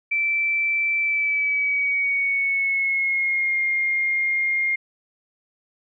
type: tone with pitch glide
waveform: sine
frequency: 2331 to 2125 Hz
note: D7 to C7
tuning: -14 to +26 cents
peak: -19 dBFS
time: 0.11-4.76 s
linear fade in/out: 10 ms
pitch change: -160 cents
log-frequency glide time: 0.99-3.59 s
effects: none